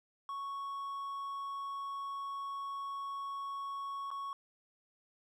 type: tone with dropouts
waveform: triangle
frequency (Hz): 1108.7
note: C#6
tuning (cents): 0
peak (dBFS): -36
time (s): 0.29-4.33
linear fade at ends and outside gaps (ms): 1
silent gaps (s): 4.105-4.113
effects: none